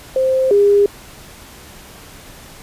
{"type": "tone pair in turn", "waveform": "sine", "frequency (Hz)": [523.3, 405.6], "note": ["C5", "G#4"], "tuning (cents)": [0, -41], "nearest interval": "major third", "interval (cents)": 441, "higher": "first", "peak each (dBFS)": [-12, -8], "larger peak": "second", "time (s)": [[0.16, 0.51], [0.51, 0.86]], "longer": "neither", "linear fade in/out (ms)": 2, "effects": ["pink hiss -39 dBFS RMS until 2.62 s", "resampled to 32000 Hz"]}